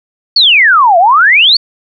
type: exponential two-way sweep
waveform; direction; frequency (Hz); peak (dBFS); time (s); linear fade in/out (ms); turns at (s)
sine; down then up; 4589 to 659.3 to 4589; -3; 0.36-1.57; 5; 0.98
effects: none